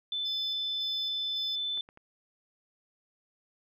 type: tone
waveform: sine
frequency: 3520 Hz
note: A7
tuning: in tune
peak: -30 dBFS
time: 0.12-1.81 s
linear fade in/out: 2 ms
type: tone with tremolo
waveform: triangle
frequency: 5110 Hz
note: D#8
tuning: 45 cents sharp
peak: -37 dBFS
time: 0.25-1.56 s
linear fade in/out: 10 ms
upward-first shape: square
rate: 1.8 Hz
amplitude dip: 50%
type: clicks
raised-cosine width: 0.5 ms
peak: -37 dBFS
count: 3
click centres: 1.775 / 1.889 / 1.974 s
effects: none